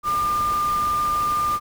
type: tone in noise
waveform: sine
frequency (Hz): 1201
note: D6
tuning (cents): +38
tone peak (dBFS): -19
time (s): 0.03-1.6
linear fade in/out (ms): 50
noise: pink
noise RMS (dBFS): -34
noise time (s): 0.03-1.6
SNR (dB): +12
effects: none